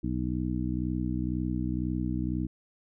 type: harmonic tone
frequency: 62 Hz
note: B1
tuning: 7 cents sharp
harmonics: 1 / 2 / 3 / 4 / 5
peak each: -34 / -34 / -34 / -34 / -34 dBFS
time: 0.03-2.47 s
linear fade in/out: 10 ms
effects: none